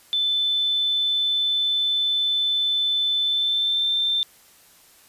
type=tone with pitch glide; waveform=sine; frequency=3520 to 3569 Hz; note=A7 to A7; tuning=0 to +24 cents; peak=-19 dBFS; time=0.13-4.23 s; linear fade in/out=0 ms; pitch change=+24 cents; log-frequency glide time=3.22-3.92 s; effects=white hiss -53 dBFS RMS until 5.08 s + resampled to 32000 Hz